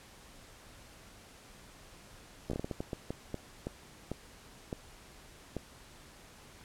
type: slowing click train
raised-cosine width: 2 ms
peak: -22 dBFS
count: 15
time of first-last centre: 2.5-5.567 s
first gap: 14 ms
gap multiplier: 1.37
effects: pink hiss -55 dBFS RMS until 6.64 s + low-pass 11000 Hz 12 dB/octave